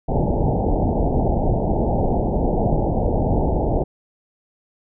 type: low-pass noise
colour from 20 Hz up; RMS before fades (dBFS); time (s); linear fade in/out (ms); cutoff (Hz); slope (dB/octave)
pink; -19; 0.08-3.84; 10; 870; 96
effects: none